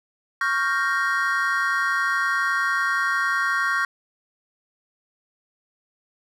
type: chord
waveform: triangle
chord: G half-diminished seventh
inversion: second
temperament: equal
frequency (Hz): 1108.7 / 1396.9 / 1568 / 1864.7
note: Db6 / F6 / G6 / Bb6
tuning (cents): 0 / 0 / 0 / 0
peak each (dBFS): -24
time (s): 0.41-3.85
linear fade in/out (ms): 2
effects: none